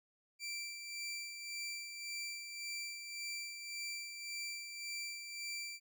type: tone with tremolo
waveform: 20% pulse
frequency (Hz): 2345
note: D7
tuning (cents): -3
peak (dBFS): -35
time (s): 0.39-5.8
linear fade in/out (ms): 50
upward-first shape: sine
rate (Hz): 1.8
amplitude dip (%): 50
effects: none